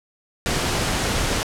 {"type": "noise", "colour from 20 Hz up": "pink", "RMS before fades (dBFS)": -22, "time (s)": [0.46, 1.43], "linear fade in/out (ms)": 0, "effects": ["low-pass 9000 Hz 12 dB/octave"]}